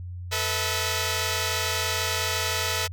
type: chord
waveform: 5% pulse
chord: A suspended second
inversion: none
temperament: equal with one note detuned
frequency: 440 / 493.9 / 644.2 Hz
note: A4 / B4 / E5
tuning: 0 / 0 / -40 cents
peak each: -18 dBFS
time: 0.31-2.88 s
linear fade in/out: 20 ms
effects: added 89 Hz sine -33 dBFS peak until 2.92 s